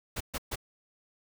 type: noise bursts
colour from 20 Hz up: pink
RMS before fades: -34 dBFS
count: 3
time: 0.16-0.558 s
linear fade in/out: 10 ms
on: 46 ms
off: 130 ms
effects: none